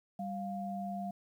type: tone pair together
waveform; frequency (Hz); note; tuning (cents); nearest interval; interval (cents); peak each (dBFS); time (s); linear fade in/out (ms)
sine; 196 / 700.5; G3 / F5; 0 / +5; octave + minor seventh; 2205; -38 / -39; 0.19-1.11; 5
effects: 11-bit